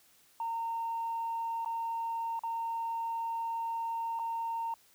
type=tone with dropouts; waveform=sine; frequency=917 Hz; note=A#5; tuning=29 cents flat; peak=-31 dBFS; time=0.4-4.74 s; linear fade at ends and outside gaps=2 ms; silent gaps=1.648-1.659 / 2.393-2.435 / 4.191-4.195 s; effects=tanh soft clip ceiling -28 dBFS + white hiss -64 dBFS RMS until 4.94 s